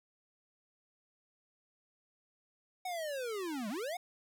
square linear two-way sweep, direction down then up, 750 to 195.3 to 750 Hz, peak -37 dBFS, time 2.85-3.97 s, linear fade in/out 5 ms, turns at 3.69 s, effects none

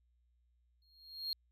triangle tone with exponential growth, 4252 Hz, C8, 27 cents sharp, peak -32 dBFS, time 0.82-1.33 s, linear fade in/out 1 ms, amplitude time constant 110 ms, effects added 60 Hz sine -70 dBFS peak until 1.51 s

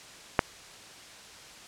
click, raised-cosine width 0.5 ms, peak -4 dBFS, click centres 0.392 s, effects white hiss -48 dBFS RMS until 1.67 s + low-pass 7000 Hz 12 dB/octave

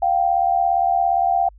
sine tone pair together, 700.6 / 778 Hz, F5 / G5, +5 / -13 cents, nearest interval major second, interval 182 cents, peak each -18 dBFS, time 0.02-1.49 s, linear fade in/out 5 ms, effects added 50 Hz sine -43 dBFS peak until 1.58 s

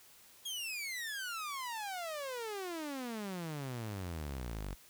sawtooth exponential sweep, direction down, 3322 to 44.92 Hz, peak -35 dBFS, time 0.45-4.75 s, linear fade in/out 10 ms, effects white hiss -60 dBFS RMS until 4.89 s

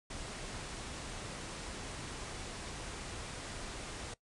pink low-pass noise, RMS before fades -44 dBFS, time 0.1-4.14 s, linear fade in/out 5 ms, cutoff 9900 Hz, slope 96 dB/octave, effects noise-tail reverb RT60 0.1 s tail -19 dB re dry

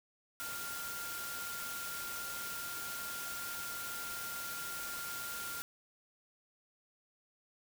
sine tone in noise, 1396.9 Hz, F6, in tune, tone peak -43 dBFS, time 0.4-5.62 s, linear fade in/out 0 ms, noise white, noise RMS -43 dBFS, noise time 0.4-5.62 s, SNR -3 dB, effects none

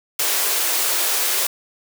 white high-pass noise, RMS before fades -20 dBFS, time 0.19-1.47 s, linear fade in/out 5 ms, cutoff 330 Hz, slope 48 dB/octave, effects none

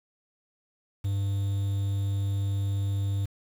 triangle tone with quantisation, 99.2 Hz, G2, 21 cents sharp, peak -23 dBFS, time 1.04-3.26 s, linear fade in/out 10 ms, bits 8, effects none

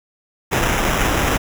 pink noise with sample-and-hold, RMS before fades -18 dBFS, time 0.51-1.38 s, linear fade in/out 20 ms, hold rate 4410 Hz, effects none

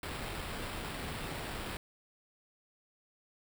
pink noise with sample-and-hold, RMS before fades -40 dBFS, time 0.03-1.77 s, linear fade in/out 2 ms, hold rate 6300 Hz, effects none

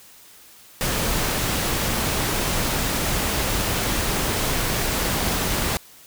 pink noise, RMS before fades -23 dBFS, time 0.81-5.77 s, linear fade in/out 0 ms, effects white hiss -48 dBFS RMS until 6.06 s

